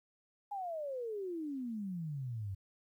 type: exponential sweep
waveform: sine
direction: down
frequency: 834 to 93.2 Hz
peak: -37 dBFS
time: 0.51-2.55 s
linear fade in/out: 10 ms
effects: 12-bit